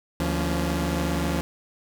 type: tone cluster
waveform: sawtooth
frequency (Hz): 74.5 / 173 / 233 / 281.1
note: D2 / F3 / A#3 / C#4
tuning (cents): +25 / -16 / -1 / +24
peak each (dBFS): -24 / -23 / -31 / -26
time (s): 0.2-1.41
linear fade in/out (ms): 0
effects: none